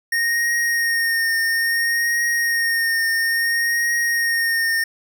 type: tone with vibrato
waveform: square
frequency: 1850 Hz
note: A#6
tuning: 14 cents flat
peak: -18 dBFS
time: 0.12-4.84 s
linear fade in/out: 5 ms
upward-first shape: triangle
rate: 0.59 Hz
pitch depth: 27 cents each way
effects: none